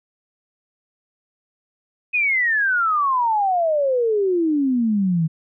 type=exponential sweep; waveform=sine; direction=down; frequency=2537 to 155.56 Hz; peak=-16 dBFS; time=2.13-5.28 s; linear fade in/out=20 ms; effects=none